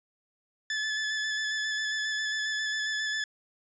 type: tone with vibrato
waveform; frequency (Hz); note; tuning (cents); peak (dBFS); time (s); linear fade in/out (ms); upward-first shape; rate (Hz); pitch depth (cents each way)
sawtooth; 1731; A6; -29; -25; 0.7-3.24; 2; square; 7.4; 14
effects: resampled to 16000 Hz